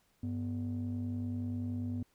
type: ring-modulated tone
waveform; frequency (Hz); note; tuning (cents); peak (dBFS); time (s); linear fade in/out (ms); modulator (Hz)
triangle; 73.42; D2; 0; -27; 0.23-2.03; 5; 172
effects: tanh soft clip ceiling -29 dBFS + pink hiss -72 dBFS RMS until 2.14 s